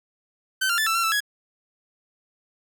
sawtooth tone with pitch steps, 1536 / 1390 / 1753 / 1329 / 1362 / 1322 / 1670 Hz, G6 / F6 / A6 / E6 / F6 / E6 / G#6, -36 / -9 / -7 / +14 / -44 / +5 / +9 cents, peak -17 dBFS, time 0.61-1.205 s, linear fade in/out 10 ms, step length 85 ms, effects none

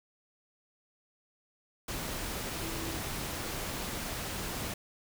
sine tone in noise, 329 Hz, E4, 3 cents flat, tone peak -41 dBFS, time 2.62-2.98 s, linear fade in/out 5 ms, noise pink, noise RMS -37 dBFS, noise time 1.88-4.74 s, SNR -7 dB, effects none

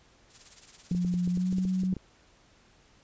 blue noise with tremolo, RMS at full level -44 dBFS, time 0.29-1.89 s, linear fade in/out 50 ms, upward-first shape triangle, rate 18 Hz, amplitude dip 80%
sine tone with pitch glide, 177.8 to 185.89 Hz, F3 to F#3, +31 to +8 cents, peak -25 dBFS, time 0.91-1.94 s, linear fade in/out 2 ms, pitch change +77 cents, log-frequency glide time 1.31-1.52 s
clicks, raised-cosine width 3 ms, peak -25 dBFS, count 12, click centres 0.916 / 0.949 / 1.048 / 1.14 / 1.276 / 1.374 / 1.527 / 1.584 / 1.652 / 1.835 / 1.928 / 1.967 s
effects pink hiss -61 dBFS RMS until 3.03 s + resampled to 16000 Hz

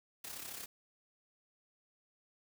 white noise with amplitude modulation, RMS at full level -43 dBFS, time 0.24-0.66 s, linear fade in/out 5 ms, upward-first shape sine, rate 33.4 Hz, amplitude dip 60%, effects none

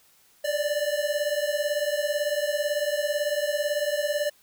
square beating tone pair, 580 / 598 Hz, D5 / D5, -22 / +31 cents, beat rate 18 Hz, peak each -28 / -28 dBFS, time 0.44-4.3 s, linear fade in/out 10 ms, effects white hiss -60 dBFS RMS until 4.42 s

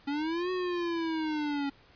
square linear two-way sweep, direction up then down, 277.2 to 370 to 277.2 Hz, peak -30 dBFS, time 0.07-1.7 s, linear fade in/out 10 ms, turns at 0.51 s, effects pink hiss -59 dBFS RMS until 1.95 s + resampled to 11025 Hz

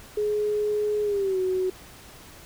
sine tone with pitch glide, 420 to 372 Hz, G#4 to F#4, +19 to +9 cents, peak -22 dBFS, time 0.17-1.7 s, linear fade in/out 5 ms, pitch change -210 cents, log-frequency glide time 1.03-1.39 s, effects pink hiss -47 dBFS RMS until 2.45 s

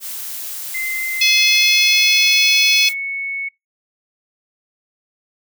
blue noise, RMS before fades -28 dBFS, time 0-2.94 s, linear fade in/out 50 ms
sine tone with pitch glide, 2074 to 2210 Hz, C7 to C#7, -16 to -6 cents, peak -21 dBFS, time 0.74-3.49 s, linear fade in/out 10 ms, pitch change +110 cents, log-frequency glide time 1.2-2.55 s
harmonic tone, 853 Hz, G#5, 46 cents sharp, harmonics 3 / 4 / 5 / 6 / 7, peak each -15 / -17 / -19 / -21 / -22 dBFS, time 1.21-2.89 s, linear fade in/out 5 ms
effects noise-tail reverb RT60 0.2 s tail -26 dB re dry

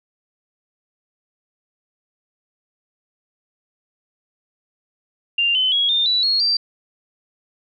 sine tone with pitch steps, 2791 / 3044 / 3319 / 3619 / 3947 / 4304 / 4694 Hz, F7 / F#7 / G#7 / A7 / B7 / C8 / D8, -2 / +48 / -2 / +48 / -2 / +48 / -2 cents, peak -15 dBFS, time 5.38-6.57 s, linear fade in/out 5 ms, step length 170 ms, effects none

